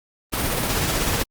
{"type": "noise with tremolo", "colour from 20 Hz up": "pink", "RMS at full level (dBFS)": -21, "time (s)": [0.32, 1.24], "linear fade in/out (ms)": 20, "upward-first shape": "triangle", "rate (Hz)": 16, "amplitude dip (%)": 35, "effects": ["Opus 32 kbps"]}